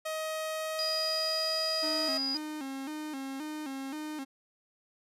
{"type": "tone with pitch glide", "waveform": "sawtooth", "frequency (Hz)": [630, 636.6], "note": ["D#5", "D#5"], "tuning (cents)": [21, 39], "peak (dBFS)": -29, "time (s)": [0.05, 2.18], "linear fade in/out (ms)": 10, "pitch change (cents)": 18, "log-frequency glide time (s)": [0.51, 1.54]}
{"type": "tone", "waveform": "sine", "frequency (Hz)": 4915, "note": "D#8", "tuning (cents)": -22, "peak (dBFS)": -30, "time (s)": [0.79, 2.37], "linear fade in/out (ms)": 0}
{"type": "tone with vibrato", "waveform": "45% pulse", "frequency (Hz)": 287.1, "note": "D4", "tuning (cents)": -39, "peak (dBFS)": -36, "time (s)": [1.82, 4.25], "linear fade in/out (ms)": 20, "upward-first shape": "square", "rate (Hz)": 1.9, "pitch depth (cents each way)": 110}
{"effects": ["resampled to 32000 Hz"]}